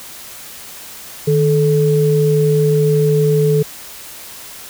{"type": "tone pair together", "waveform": "sine", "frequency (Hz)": [153.1, 434], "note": ["D#3", "A4"], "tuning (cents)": [-28, -24], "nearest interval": "octave + tritone", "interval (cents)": 1804, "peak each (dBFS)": [-13, -13], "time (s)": [1.27, 3.63], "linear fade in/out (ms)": 10, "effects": ["white hiss -34 dBFS RMS until 4.69 s"]}